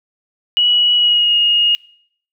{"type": "tone with pitch glide", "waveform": "sine", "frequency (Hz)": [2926, 2862], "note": ["F#7", "F7"], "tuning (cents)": [-20, 42], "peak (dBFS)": -10, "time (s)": [0.57, 1.75], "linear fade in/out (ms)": 0, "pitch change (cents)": -38, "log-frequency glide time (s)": [0.94, 1.36], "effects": ["noise-tail reverb RT60 0.6 s tail -23 dB re dry"]}